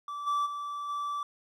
triangle tone with level steps, 1161 Hz, D6, 20 cents flat, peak -33 / -24 / -32 / -29 dBFS, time 0.08-1.23 s, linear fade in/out 2 ms, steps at 0.26 / 0.45 / 0.88 s, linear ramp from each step 20 ms, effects none

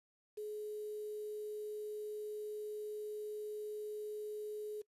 sine tone with quantisation, 422.5 Hz, G#4, 30 cents sharp, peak -40 dBFS, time 0.37-4.82 s, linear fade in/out 10 ms, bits 10, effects noise-tail reverb RT60 0.1 s tail -22 dB re dry + resampled to 32000 Hz

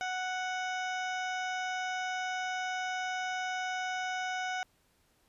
harmonic tone, 740 Hz, F#5, in tune, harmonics 1 / 2 / 3 / 4 / 5 / 7 / 8 / 9, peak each -35 / -37 / -42 / -46 / -49 / -52 / -51 / -54 dBFS, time 0.01-4.63 s, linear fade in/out 0 ms, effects pink hiss -70 dBFS RMS until 5.28 s + resampled to 32000 Hz

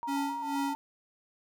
sine tone with vibrato, 919 Hz, A#5, 25 cents flat, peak -33 dBFS, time 0.03-0.75 s, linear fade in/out 0 ms, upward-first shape square, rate 3.8 Hz, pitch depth 41 cents each way
square tone with tremolo, 278.8 Hz, C#4, 10 cents sharp, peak -30 dBFS, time 0.07-0.75 s, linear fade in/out 20 ms, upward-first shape sine, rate 2.3 Hz, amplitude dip 85%
effects none

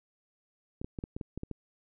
clicks, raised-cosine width 3 ms, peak -24 dBFS, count 9, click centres 0.815 / 0.845 / 0.988 / 1.039 / 1.165 / 1.212 / 1.376 / 1.434 / 1.513 s, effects none

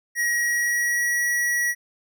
square tone with pitch glide, 1901 to 1925.3 Hz, A#6 to B6, +33 to -45 cents, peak -21 dBFS, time 0.15-1.75 s, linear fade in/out 50 ms, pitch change +22 cents, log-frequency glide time 0.31-1.26 s, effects none

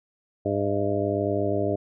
harmonic tone with a mistuned harmonic, 101.4 Hz, G#2, 41 cents flat, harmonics 1 / 2 / 3 / 4 / 5 / 6 / 7, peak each -30 / -34 / -29 / -28 / -33 / -28 / -33 dBFS, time 0.45-1.76 s, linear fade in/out 10 ms, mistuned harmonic 7, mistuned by -83 cents, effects none

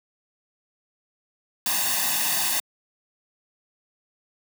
white noise with comb filter, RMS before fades -24 dBFS, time 1.66-2.6 s, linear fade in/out 2 ms, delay 1.1 ms, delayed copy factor +0.95, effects high-pass 200 Hz 12 dB/octave

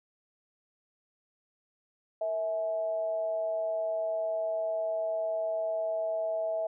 sine tone with amplitude modulation, 650 Hz, E5, 24 cents flat, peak -26 dBFS, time 2.21-6.67 s, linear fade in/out 5 ms, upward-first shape sine, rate 191 Hz, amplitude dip 50%, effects none

